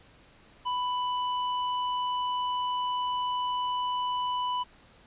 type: tone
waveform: square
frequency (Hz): 993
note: B5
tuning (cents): +9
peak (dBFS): -28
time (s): 0.65-4.64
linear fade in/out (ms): 20
effects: pink hiss -57 dBFS RMS until 5.06 s + resampled to 8000 Hz